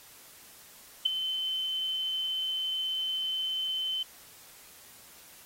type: tone with ADSR envelope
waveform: sine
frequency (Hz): 3066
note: G7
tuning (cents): -39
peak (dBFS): -18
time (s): 1.05-4.03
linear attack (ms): 11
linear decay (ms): 7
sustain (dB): -11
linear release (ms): 4
effects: white hiss -53 dBFS RMS until 5.45 s + AAC 48 kbps